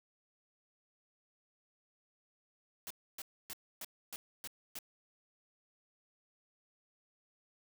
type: noise bursts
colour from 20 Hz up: white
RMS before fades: -44 dBFS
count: 7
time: 2.87-4.788 s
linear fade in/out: 0 ms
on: 34 ms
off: 280 ms
effects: none